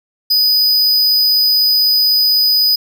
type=tone; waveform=square; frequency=4978 Hz; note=D#8; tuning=in tune; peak=-10 dBFS; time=0.3-2.76 s; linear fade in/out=10 ms; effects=none